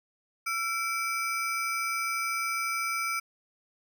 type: ring-modulated tone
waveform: square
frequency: 1833 Hz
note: A#6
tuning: 30 cents flat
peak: -26 dBFS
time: 0.46-3.2 s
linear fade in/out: 10 ms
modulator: 483 Hz
effects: none